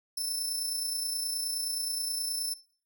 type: tone with amplitude modulation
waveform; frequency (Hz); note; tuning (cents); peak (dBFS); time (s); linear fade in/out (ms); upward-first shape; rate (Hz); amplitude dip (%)
20% pulse; 5300; E8; +9; -24; 0.17-2.54; 5; sine; 29.5; 40
effects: noise-tail reverb RT60 0.5 s tail -18 dB re dry